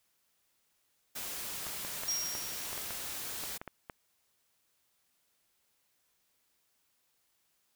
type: noise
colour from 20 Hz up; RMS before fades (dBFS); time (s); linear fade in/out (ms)
white; -40; 1.15-3.58; 10
type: clicks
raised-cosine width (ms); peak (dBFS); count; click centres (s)
0.5; -26; 11; 1.667 / 1.849 / 2.035 / 2.352 / 2.73 / 2.778 / 2.907 / 3.437 / 3.615 / 3.677 / 3.898
type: tone with exponential decay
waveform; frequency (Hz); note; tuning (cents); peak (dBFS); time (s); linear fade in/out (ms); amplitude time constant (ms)
sine; 5620; F8; +10; -29; 2.08-3.1; 5; 220
effects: white hiss -75 dBFS RMS until 7.75 s